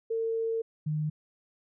sine tone pair in turn, 452.5 / 152.76 Hz, A4 / D#3, +48 / -31 cents, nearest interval octave + perfect fifth, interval 1879 cents, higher first, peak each -27 dBFS, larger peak neither, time 0.1-0.62 / 0.86-1.1 s, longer first, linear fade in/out 10 ms, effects none

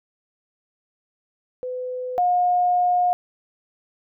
sine tone pair in turn, 504 / 716.5 Hz, B4 / F5, +35 / +44 cents, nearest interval tritone, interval 609 cents, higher second, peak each -26 / -16 dBFS, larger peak second, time 1.63-2.18 / 2.18-3.13 s, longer second, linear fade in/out 0 ms, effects none

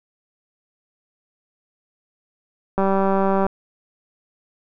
click train, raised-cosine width 1 ms, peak -7 dBFS, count 134, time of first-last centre 2.78-3.466 s, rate 194 Hz, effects none

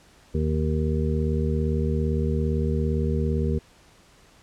harmonic tone, 77.6 Hz, D#2, 4 cents flat, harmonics 1 / 2 / 3 / 5 / 6, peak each -24 / -27 / -29 / -31 / -32 dBFS, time 0.34-3.59 s, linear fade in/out 10 ms, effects pink hiss -55 dBFS RMS until 4.42 s + low-pass 9000 Hz 12 dB/octave

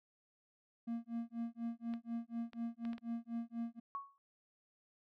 triangle tone with tremolo, 232.5 Hz, A#3, 4 cents flat, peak -34 dBFS, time 0.87-3.8 s, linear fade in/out 10 ms, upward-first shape sine, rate 4.1 Hz, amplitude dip 100%
clicks, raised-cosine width 0.3 ms, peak -36 dBFS, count 5, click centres 1.938 / 2.533 / 2.852 / 2.932 / 2.981 s
sine tone with exponential decay, 1108.7 Hz, C#6, in tune, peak -36 dBFS, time 3.95-4.18 s, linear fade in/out 0 ms, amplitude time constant 49 ms
effects none

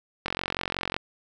click train, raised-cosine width 0.3 ms, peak -11 dBFS, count 33, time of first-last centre 0.26-0.965 s, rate 45.4 Hz, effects none

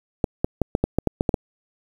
clicks, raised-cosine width 2 ms, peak -5 dBFS, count 10, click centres 0.242 / 0.445 / 0.617 / 0.751 / 0.84 / 0.986 / 1.073 / 1.209 / 1.292 / 1.342 s, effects 7-bit

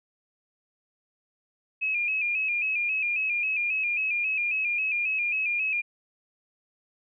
sine tone with vibrato, 2489 Hz, D#7, in tune, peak -24 dBFS, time 1.81-5.82 s, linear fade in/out 20 ms, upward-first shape square, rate 3.7 Hz, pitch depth 55 cents each way, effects none

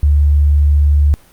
sine tone, 72.9 Hz, D2, 12 cents flat, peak -7 dBFS, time 0.03-1.14 s, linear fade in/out 0 ms, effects pink hiss -47 dBFS RMS until 1.32 s + Opus 32 kbps

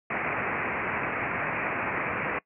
white low-pass noise, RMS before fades -30 dBFS, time 0.1-2.39 s, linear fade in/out 5 ms, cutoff 2500 Hz, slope 96 dB/octave, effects noise-tail reverb RT60 0.1 s tail -22 dB re dry + high-pass 100 Hz 12 dB/octave

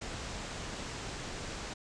pink low-pass noise, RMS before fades -41 dBFS, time 0.01-1.74 s, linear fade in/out 10 ms, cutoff 8100 Hz, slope 48 dB/octave, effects none

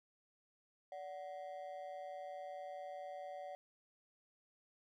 triangle ring-modulated tone, 660 Hz, E5, 2 cents sharp, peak -40 dBFS, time 0.92-3.55 s, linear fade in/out 0 ms, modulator 82.3 Hz, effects none

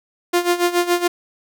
sawtooth tone with tremolo, 350.6 Hz, F4, 7 cents sharp, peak -9 dBFS, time 0.33-1.08 s, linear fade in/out 10 ms, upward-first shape sine, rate 7.1 Hz, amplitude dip 80%, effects none

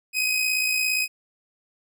sawtooth tone with amplitude modulation, 2517 Hz, D#7, 19 cents sharp, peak -16 dBFS, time 0.13-1.08 s, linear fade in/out 50 ms, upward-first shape sine, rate 57.4 Hz, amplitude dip 45%, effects none

